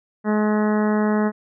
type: harmonic tone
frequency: 212 Hz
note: G#3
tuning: 36 cents sharp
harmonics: 1 / 2 / 3 / 4 / 5 / 6 / 7 / 8 / 9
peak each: -18 / -24 / -28 / -30 / -32 / -34 / -35 / -36 / -37 dBFS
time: 0.24-1.32 s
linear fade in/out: 50 ms
effects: none